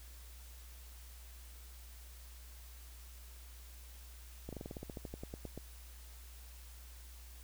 slowing click train, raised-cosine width 2 ms, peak -30 dBFS, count 16, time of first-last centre 4.49-5.576 s, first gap 37 ms, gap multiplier 1.09, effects added 60 Hz sine -51 dBFS peak until 7.43 s + white hiss -59 dBFS RMS until 7.43 s

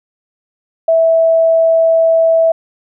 sine tone, 655 Hz, E5, 11 cents flat, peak -7 dBFS, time 0.88-2.52 s, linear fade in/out 5 ms, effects none

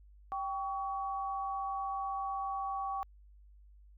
sine tone pair together, 782.8 / 1127 Hz, G5 / C#6, -3 / +28 cents, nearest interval tritone, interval 631 cents, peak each -36 / -37 dBFS, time 0.32-3.03 s, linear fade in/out 0 ms, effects added 50 Hz sine -55 dBFS peak until 3.97 s

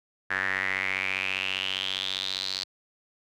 sawtooth tone with band-pass filter sweep, 95 Hz, F#2, 46 cents sharp, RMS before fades -30 dBFS, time 0.3-2.64 s, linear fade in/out 10 ms, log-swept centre 1700 to 4400 Hz, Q 6.7, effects none

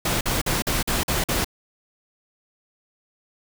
pink noise bursts, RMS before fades -23 dBFS, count 7, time 0.05-1.446 s, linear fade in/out 5 ms, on 160 ms, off 46 ms, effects none

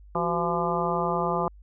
harmonic tone with a mistuned harmonic, 170.9 Hz, F3, 37 cents flat, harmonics 1 / 2 / 3 / 4 / 5 / 6 / 7, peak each -31 / -31 / -31 / -31 / -31 / -31 / -31 dBFS, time 0.15-1.48 s, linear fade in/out 2 ms, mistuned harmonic 2, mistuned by +140 cents, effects added 50 Hz sine -46 dBFS peak until 1.62 s

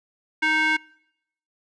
square tone with band-pass filter, 312.2 Hz, D#4, 6 cents sharp, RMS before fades -21 dBFS, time 0.42-0.77 s, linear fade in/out 10 ms, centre 1900 Hz, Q 4.5, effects noise-tail reverb RT60 0.8 s tail -26 dB re dry + resampled to 22050 Hz

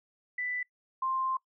sine tone pair in turn, 1986 / 1049.6 Hz, B6 / C6, +9 / +5 cents, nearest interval major seventh, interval 1104 cents, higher first, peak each -31 / -28 dBFS, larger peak second, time 0.38-0.63 / 1.02-1.37 s, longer second, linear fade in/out 5 ms, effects noise-tail reverb RT60 0.1 s tail -21 dB re dry

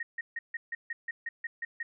sine tone bursts, 1865 Hz, A#6, in tune, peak -32 dBFS, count 11, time 0-1.83 s, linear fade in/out 5 ms, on 30 ms, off 150 ms, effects none

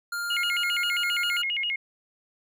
square tone with pitch glide, 1403 to 1411.1 Hz, F6 to F6, +8 to +17 cents, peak -29 dBFS, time 0.12-1.42 s, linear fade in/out 5 ms, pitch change +9 cents, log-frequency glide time 0.36-0.85 s
sine tone with vibrato, 2489 Hz, D#7, in tune, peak -25 dBFS, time 0.3-1.76 s, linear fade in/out 5 ms, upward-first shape square, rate 7.5 Hz, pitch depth 250 cents each way
effects none

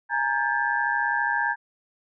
sine tone cluster, 834 / 929 / 1599 / 1731 Hz, G#5 / A#5 / G6 / A6, +7 / -6 / +34 / -29 cents, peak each -30 / -27 / -25 / -29 dBFS, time 0.09-1.56 s, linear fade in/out 50 ms, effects none

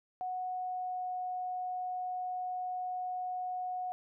sine tone with pitch glide, 736 to 731.8 Hz, F#5 to F#5, -9 to -19 cents, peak -34 dBFS, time 0.21-3.92 s, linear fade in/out 0 ms, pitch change -10 cents, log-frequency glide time 0.44-1.11 s, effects none

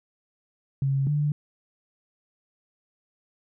sine tone pair in turn, 136.7 / 147.59 Hz, C#3 / D3, -24 / +9 cents, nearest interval minor second, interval 133 cents, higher second, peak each -21 dBFS, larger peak neither, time 0.82-1.07 / 1.07-1.32 s, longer neither, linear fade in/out 2 ms, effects none

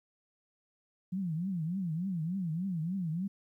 sine tone with vibrato, 174.61 Hz, F3, in tune, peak -31 dBFS, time 1.12-3.28 s, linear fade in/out 10 ms, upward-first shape triangle, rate 3.4 Hz, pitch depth 240 cents each way, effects 12-bit

